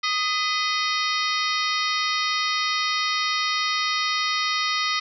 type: harmonic tone with a mistuned harmonic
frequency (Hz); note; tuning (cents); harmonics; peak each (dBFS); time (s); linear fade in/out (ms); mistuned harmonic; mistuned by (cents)
622.3; D#5; 0; 2 / 3 / 4 / 5 / 6 / 7 / 8 / 9; -26 / -28 / -32 / -33 / -30 / -31 / -32 / -34; 0.03-5; 10; 3; +130
effects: none